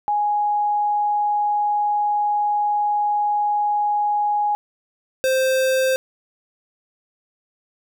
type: tone pair in turn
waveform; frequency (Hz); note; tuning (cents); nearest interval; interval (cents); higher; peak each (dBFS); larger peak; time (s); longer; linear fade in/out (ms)
sine / square; 830.6 / 523.2; G#5 / C5; 0 / 0; minor sixth; 800; first; -17; neither; 0.08-4.55 / 5.24-5.96; first; 0
effects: none